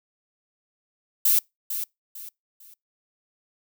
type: noise with echo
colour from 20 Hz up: violet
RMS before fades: -19 dBFS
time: 1.25-1.39 s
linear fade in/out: 5 ms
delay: 450 ms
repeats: 3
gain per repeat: -10 dB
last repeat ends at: 2.74 s
effects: noise-tail reverb RT60 0.2 s tail -26 dB re dry